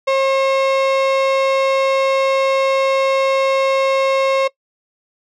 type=tone; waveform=35% pulse; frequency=538 Hz; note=C5; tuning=48 cents sharp; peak=-11 dBFS; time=0.07-4.48 s; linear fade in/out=10 ms; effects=noise-tail reverb RT60 0.1 s tail -21 dB re dry + low-pass 4000 Hz 12 dB/octave